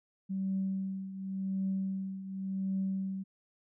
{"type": "tone with tremolo", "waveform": "sine", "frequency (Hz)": 191.9, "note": "G3", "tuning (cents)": -37, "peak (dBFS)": -28, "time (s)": [0.29, 3.24], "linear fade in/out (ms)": 20, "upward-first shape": "triangle", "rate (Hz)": 0.9, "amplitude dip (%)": 75, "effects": ["tanh soft clip ceiling -24 dBFS"]}